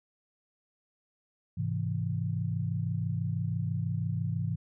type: chord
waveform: sine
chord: Ab augmented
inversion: none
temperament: equal with one note detuned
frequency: 104.73 / 130.81 / 164.81 Hz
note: Ab2 / C3 / E3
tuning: +15 / 0 / 0 cents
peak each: -32 / -34 / -33 dBFS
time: 1.57-4.56 s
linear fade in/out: 10 ms
effects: none